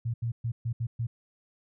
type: tone bursts at uneven times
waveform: sine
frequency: 116.6 Hz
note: A#2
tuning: 1 cent sharp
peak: -27 dBFS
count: 6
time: 0.05-0.14 / 0.22-0.32 / 0.44-0.52 / 0.65-0.73 / 0.8-0.87 / 0.99-1.07 s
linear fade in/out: 10 ms
effects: none